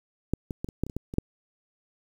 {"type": "clicks", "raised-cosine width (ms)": 3, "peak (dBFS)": [-11, -19, -18, -25, -12, -24, -25, -17, -23, -8], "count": 10, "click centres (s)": [0.336, 0.508, 0.645, 0.688, 0.836, 0.866, 0.898, 0.966, 1.139, 1.184], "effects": ["8-bit"]}